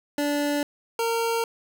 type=tone pair in turn; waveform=25% pulse; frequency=290.5 / 459.9 Hz; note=D4 / A#4; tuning=-19 / -23 cents; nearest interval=minor sixth; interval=796 cents; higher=second; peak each=-19 dBFS; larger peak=neither; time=0.18-0.63 / 0.99-1.44 s; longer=neither; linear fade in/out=2 ms; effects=none